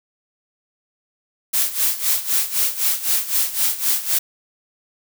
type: noise with tremolo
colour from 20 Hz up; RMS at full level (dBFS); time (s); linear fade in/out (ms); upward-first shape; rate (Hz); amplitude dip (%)
blue; -17; 1.53-4.19; 10; sine; 3.9; 80
effects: none

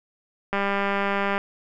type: click train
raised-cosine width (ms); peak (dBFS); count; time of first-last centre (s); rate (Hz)
0.5; -10; 170; 0.53-1.379; 199
effects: none

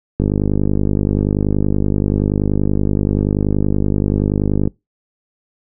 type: click train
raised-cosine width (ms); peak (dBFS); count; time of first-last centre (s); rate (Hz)
3; -3; 227; 0.2-4.675; 50.5
effects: noise-tail reverb RT60 0.2 s tail -24 dB re dry

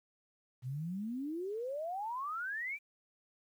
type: exponential sweep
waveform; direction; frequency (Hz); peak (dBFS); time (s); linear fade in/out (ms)
sine; up; 119.9 to 2404; -36; 0.62-2.79; 50
effects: 11-bit

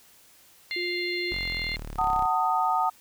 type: harmonic tone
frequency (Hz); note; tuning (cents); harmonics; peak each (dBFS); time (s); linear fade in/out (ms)
698.5; F5; 0; 3 / 4 / 5 / 6; -30 / -40 / -41 / -34; 0.71-1.76; 0
type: tone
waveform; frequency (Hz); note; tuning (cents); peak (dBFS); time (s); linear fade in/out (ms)
sine; 353.3; F4; +20; -31; 0.76-1.33; 5
type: exponential sweep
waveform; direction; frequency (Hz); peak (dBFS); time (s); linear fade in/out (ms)
sawtooth; down; 46.73 to 31.41; -31; 1.31-2.26; 10
type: chord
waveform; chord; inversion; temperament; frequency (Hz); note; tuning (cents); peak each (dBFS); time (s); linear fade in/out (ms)
sine; D# diminished; first; just; 746.7 / 896 / 1244.5; F#5 / A5 / D#6; +16 / +31 / 0; -26; 1.98-2.9; 10
effects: white hiss -56 dBFS RMS until 3 s

